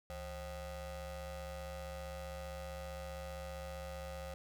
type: ring-modulated tone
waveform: 35% pulse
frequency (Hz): 233.1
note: A#3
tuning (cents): 0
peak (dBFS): -38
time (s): 0.1-4.34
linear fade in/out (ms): 0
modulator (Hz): 302
effects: 13-bit